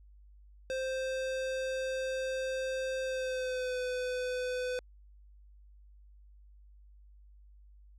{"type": "tone with pitch glide", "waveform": "square", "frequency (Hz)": [523.3, 502], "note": ["C5", "B4"], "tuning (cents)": [0, 28], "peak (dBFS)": -33, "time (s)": [0.7, 4.79], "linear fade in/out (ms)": 0, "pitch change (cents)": -72, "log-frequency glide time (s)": [3.03, 3.79], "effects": ["added 50 Hz sine -54 dBFS peak until 7.98 s", "low-pass 7000 Hz 12 dB/octave"]}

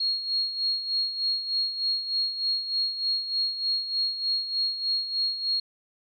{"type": "tone with tremolo", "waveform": "sine", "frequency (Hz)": 4288, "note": "C8", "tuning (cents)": 42, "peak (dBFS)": -22, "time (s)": [0, 5.6], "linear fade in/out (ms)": 5, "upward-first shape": "sine", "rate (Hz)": 3.3, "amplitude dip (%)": 65, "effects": []}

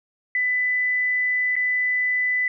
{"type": "tone with dropouts", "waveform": "sine", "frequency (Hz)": 1997, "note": "B6", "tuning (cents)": 19, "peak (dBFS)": -19, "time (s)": [0.35, 2.48], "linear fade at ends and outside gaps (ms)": 2, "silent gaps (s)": [1.556, 1.564], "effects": []}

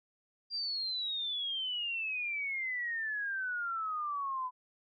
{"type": "exponential sweep", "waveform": "sine", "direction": "down", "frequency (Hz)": [4791, 999], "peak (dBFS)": -33, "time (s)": [0.5, 4.51], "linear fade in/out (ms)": 50, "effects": []}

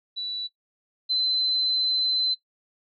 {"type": "tone pair in turn", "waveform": "sine", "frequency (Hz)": [3951, 4057], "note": ["B7", "B7"], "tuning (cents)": [0, 46], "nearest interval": "unison", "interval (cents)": 46, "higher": "second", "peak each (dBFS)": [-28, -21], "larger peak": "second", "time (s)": [[0.16, 0.48], [1.09, 2.35]], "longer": "second", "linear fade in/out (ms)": 20, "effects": ["noise-tail reverb RT60 0.1 s tail -17 dB re dry"]}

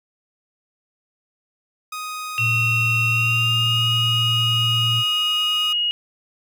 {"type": "tone", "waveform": "sawtooth", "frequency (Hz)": 1249, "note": "D#6", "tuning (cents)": 6, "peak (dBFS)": -24, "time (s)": [1.92, 5.73], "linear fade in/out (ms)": 5}
{"type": "tone with vibrato", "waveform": "sine", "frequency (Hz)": 116.54, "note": "A#2", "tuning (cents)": 0, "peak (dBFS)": -21, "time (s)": [2.38, 5.04], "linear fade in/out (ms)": 50, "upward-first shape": "sine", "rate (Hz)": 20, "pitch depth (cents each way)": 51}
{"type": "tone with pitch glide", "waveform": "sine", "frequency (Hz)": [2722, 2879], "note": ["F7", "F#7"], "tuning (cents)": [-45, -48], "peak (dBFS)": -18, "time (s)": [2.38, 5.91], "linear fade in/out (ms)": 0, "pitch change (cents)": 97, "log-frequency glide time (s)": [3.09, 3.87]}
{"effects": []}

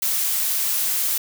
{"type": "noise", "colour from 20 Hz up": "blue", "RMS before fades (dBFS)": -22, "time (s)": [0.02, 1.18], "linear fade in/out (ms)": 5, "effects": []}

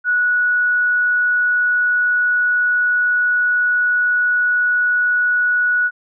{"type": "tone", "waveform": "sine", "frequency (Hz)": 1467, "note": "F#6", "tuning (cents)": -15, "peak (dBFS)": -13, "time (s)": [0.04, 5.91], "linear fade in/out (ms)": 50, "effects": []}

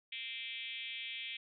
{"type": "tone with frequency modulation", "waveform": "sine", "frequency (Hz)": 2834, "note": "F7", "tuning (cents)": 25, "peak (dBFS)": -40, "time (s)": [0.12, 1.37], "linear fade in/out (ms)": 5, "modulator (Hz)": 248, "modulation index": 2.9, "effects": []}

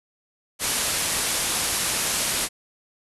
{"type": "low-pass noise", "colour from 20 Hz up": "white", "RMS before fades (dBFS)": -25, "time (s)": [0.59, 2.49], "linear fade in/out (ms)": 50, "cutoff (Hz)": 12000, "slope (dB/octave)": 96, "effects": []}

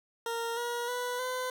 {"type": "tone with pitch steps", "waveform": "20% pulse", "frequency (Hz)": [463.3, 477.7, 492.6, 507.9], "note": ["A#4", "A#4", "B4", "B4"], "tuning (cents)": [-11, 42, -5, 48], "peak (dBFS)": -27, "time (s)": [0.26, 1.5], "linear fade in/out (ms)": 2, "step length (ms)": 310, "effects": []}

